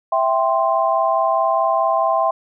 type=chord; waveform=sine; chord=C major; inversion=first; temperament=equal; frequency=659.3 / 784 / 1046.5 Hz; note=E5 / G5 / C6; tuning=0 / 0 / 0 cents; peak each=-18 / -20 / -19 dBFS; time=0.12-2.31 s; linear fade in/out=5 ms; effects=none